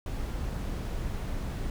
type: noise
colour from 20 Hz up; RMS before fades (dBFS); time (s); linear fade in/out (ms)
brown; -33; 0.06-1.7; 2
effects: none